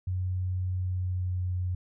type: tone with pitch glide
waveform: sine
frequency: 91.9 to 90.63 Hz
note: F#2 to F#2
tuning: -11 to -35 cents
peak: -27 dBFS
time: 0.07-1.75 s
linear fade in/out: 5 ms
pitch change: -24 cents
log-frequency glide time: 0.76-1.56 s
effects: none